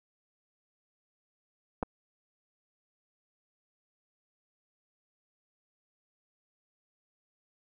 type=clicks; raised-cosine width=1 ms; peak=-16 / -24 dBFS; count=2; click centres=1.828 / 1.832 s; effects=none